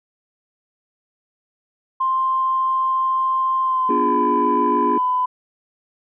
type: tone with pitch glide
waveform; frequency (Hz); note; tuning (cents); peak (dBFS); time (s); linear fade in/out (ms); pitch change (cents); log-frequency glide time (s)
sine; 1049 to 1003.9; C6 to B5; +4 to +28; -16; 2-5.26; 10; -76; 3.62-4.15
type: chord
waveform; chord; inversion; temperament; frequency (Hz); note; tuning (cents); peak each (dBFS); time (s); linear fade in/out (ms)
sine; B diminished seventh; none; equal; 246.9 / 293.7 / 349.2 / 415.3; B3 / D4 / F4 / Ab4; 0 / 0 / 0 / 0; -23; 3.89-4.98; 5
effects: tanh soft clip ceiling -8 dBFS